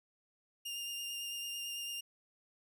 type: tone with vibrato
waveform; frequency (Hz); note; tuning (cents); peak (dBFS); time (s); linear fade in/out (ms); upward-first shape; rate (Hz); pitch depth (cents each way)
sawtooth; 2810; F7; +10; -36; 0.65-2.01; 10; sine; 9; 14
effects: none